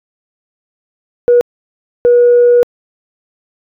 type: tone bursts at uneven times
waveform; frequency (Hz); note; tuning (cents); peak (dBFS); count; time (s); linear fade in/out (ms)
sine; 483.4; B4; -37; -3; 2; 1.28-1.41 / 2.05-2.63; 0
effects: tanh soft clip ceiling -1 dBFS